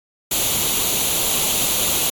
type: noise with comb filter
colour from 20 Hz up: white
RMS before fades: -19 dBFS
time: 0.31-2.1 s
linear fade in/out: 5 ms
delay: 0.29 ms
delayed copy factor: +0.6
effects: AAC 64 kbps